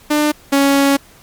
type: tone pair in turn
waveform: sawtooth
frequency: 299.2 / 278 Hz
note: D4 / C#4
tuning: +32 / +5 cents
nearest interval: minor second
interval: 127 cents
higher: first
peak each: -8 / -6 dBFS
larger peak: second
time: 0.1-0.32 / 0.52-0.97 s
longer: second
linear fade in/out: 10 ms
effects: pink hiss -45 dBFS RMS until 1.22 s + MP3 96 kbps